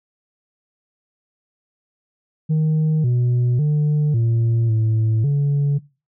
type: tone with pitch steps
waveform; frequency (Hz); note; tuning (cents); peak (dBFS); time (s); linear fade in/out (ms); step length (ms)
sine; 156 / 122.5 / 149.6 / 115.4 / 110.7 / 142.7; D#3 / B2 / D3 / A#2 / A2 / D3; +5 / -14 / +32 / -17 / +11 / -49; -12; 2.49-5.79; 20; 550
effects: noise-tail reverb RT60 0.3 s tail -21 dB re dry + tanh soft clip ceiling -14 dBFS